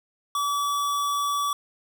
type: tone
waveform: square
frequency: 1147 Hz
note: D6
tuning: 41 cents flat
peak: -24 dBFS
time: 0.35-1.53 s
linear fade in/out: 2 ms
effects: none